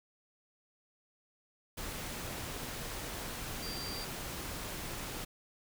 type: tone in noise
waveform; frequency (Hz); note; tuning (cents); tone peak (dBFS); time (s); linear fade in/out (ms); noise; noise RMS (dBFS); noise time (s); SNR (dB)
sine; 4712; D8; +5; -42; 3.62-4.05; 10; pink; -41; 1.77-5.25; -4
effects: none